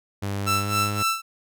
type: tone with pitch glide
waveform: sawtooth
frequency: 99.8 to 103.38 Hz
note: G2 to G#2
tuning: +32 to -7 cents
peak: -22 dBFS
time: 0.22-1.03 s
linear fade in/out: 10 ms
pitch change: +61 cents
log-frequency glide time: 0.56-0.73 s
type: tone with tremolo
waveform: sawtooth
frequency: 1332 Hz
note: E6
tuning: 18 cents sharp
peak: -16 dBFS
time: 0.46-1.22 s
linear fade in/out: 20 ms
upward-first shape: sine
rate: 3.7 Hz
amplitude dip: 80%
effects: none